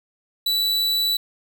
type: tone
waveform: 45% pulse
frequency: 3951 Hz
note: B7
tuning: in tune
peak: -19 dBFS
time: 0.46-1.17 s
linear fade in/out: 5 ms
effects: none